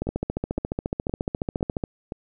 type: two click trains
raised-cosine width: 2 ms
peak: -17 / -12 dBFS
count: 5 / 27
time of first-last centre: 0.07-2.121 / 0.02-1.838 s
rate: 1.95 / 14.3 Hz
effects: none